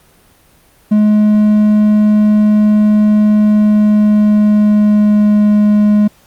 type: tone with pitch glide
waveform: triangle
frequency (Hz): 211.2 to 209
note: G#3 to G#3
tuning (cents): +29 to +11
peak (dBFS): -4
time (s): 0.91-6.08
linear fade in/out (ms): 10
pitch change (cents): -18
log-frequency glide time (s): 3.39-5.47
effects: pink hiss -48 dBFS RMS until 6.26 s + Opus 32 kbps